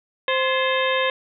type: harmonic tone with a mistuned harmonic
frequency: 523.3 Hz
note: C5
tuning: in tune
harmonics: 1 / 2 / 3 / 4 / 5 / 6 / 7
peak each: -22 / -25 / -27 / -28 / -29 / -30 / -30 dBFS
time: 0.28-1.1 s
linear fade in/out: 2 ms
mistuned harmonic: 3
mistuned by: +140 cents
effects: none